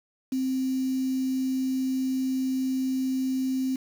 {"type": "tone with quantisation", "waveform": "sine", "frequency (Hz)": 261.6, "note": "C4", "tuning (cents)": 0, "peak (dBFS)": -24, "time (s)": [0.32, 3.76], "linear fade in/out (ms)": 5, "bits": 7, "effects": []}